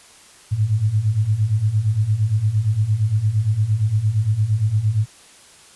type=beating tone pair; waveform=sine; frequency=101.8 / 110.5 Hz; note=G#2 / A2; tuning=-34 / +8 cents; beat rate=8.7 Hz; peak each=-21 / -17 dBFS; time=0.51-5.06 s; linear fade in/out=20 ms; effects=white hiss -47 dBFS RMS until 5.75 s + resampled to 24000 Hz